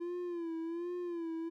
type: tone with vibrato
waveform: triangle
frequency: 340.6 Hz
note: F4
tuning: 43 cents flat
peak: -34 dBFS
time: 0-1.5 s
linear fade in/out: 20 ms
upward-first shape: sine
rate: 1.3 Hz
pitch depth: 75 cents each way
effects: none